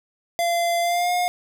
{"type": "tone with pitch glide", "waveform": "square", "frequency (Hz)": [687, 714.1], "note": ["F5", "F5"], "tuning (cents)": [-29, 38], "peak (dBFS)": -20, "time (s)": [0.39, 1.28], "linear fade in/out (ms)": 0, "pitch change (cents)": 67, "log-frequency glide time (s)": [0.81, 1.12], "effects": []}